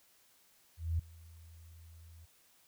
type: tone with ADSR envelope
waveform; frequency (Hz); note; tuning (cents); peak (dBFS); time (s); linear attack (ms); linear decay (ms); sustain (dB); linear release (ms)
sine; 82.41; E2; 0; -28; 0.77-2.26; 220; 7; -24; 15
effects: white hiss -67 dBFS RMS until 2.67 s